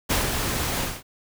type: noise with ADSR envelope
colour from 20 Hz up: pink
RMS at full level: -21 dBFS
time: 0.09-1.03 s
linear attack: 21 ms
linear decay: 150 ms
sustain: -5 dB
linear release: 220 ms
effects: none